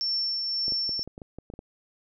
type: tone with tremolo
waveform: sine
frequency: 5420 Hz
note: E8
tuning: 47 cents sharp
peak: -24 dBFS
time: 0.01-1.03 s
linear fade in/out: 0 ms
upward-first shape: triangle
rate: 1.8 Hz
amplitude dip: 35%
type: clicks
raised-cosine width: 2 ms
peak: -27 dBFS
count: 11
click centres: 0.681 / 0.722 / 0.893 / 0.994 / 1.076 / 1.179 / 1.218 / 1.386 / 1.501 / 1.538 / 1.591 s
effects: none